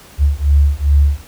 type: beating tone pair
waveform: sine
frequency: 70.4 / 72.9 Hz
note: C#2 / D2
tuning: +27 / -12 cents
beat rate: 2.5 Hz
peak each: -12 dBFS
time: 0.18-1.22 s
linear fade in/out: 50 ms
effects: pink hiss -41 dBFS RMS until 1.27 s